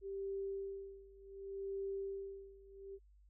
sine tone with tremolo, 392 Hz, G4, in tune, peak -38 dBFS, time 0.01-2.99 s, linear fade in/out 50 ms, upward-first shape sine, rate 0.67 Hz, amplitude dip 90%, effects noise-tail reverb RT60 0.1 s tail -26 dB re dry + added 50 Hz sine -62 dBFS peak until 3.29 s

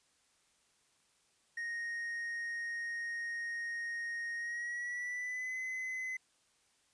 triangle tone with pitch glide, 1864.7 to 2033 Hz, A#6 to B6, 0 to +50 cents, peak -35 dBFS, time 1.57-6.17 s, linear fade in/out 5 ms, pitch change +150 cents, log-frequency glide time 4.36-5.57 s, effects white hiss -72 dBFS RMS until 6.93 s + resampled to 22050 Hz

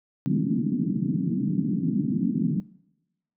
pink band-pass noise, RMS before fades -25 dBFS, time 0.26-2.6 s, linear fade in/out 0 ms, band 150 to 290 Hz, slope 48 dB/octave, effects noise-tail reverb RT60 0.9 s tail -22 dB re dry

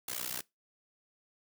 white noise with amplitude modulation, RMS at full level -34 dBFS, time 0.08-0.41 s, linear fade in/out 5 ms, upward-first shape sine, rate 61.8 Hz, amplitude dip 95%, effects noise-tail reverb RT60 0.2 s tail -22 dB re dry + high-pass 100 Hz 12 dB/octave

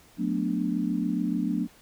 sine chord, B minor seventh, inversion second, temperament equal with one note detuned, 181.82 / 220 / 246.9 / 293.7 Hz, F#3 / A3 / B3 / D4, -30 / 0 / 0 / 0 cents, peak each -30 dBFS, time 0.17-1.68 s, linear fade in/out 50 ms, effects pink hiss -56 dBFS RMS until 1.81 s

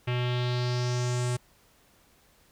square tone with low-pass filter sweep, 123.4 Hz, B2, 1 cent flat, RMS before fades -28 dBFS, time 0.07-1.37 s, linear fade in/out 10 ms, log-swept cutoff 2700 to 8800 Hz, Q 3.1, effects pink hiss -62 dBFS RMS until 2.51 s

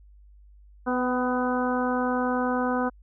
harmonic tone with a mistuned harmonic, 250 Hz, B3, 21 cents sharp, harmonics 1 / 2 / 3 / 4 / 5 / 6, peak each -26 / -29 / -31 / -32 / -33 / -34 dBFS, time 0.86-2.9 s, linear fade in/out 20 ms, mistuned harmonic 3, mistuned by +20 cents, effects added 50 Hz sine -49 dBFS peak until 3.02 s

